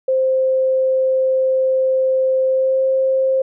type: tone with pitch glide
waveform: sine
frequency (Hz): 523.3 to 528.5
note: C5 to C5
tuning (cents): 0 to +17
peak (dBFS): -13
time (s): 0.08-3.42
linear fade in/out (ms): 5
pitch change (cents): +17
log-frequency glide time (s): 2.46-2.83
effects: none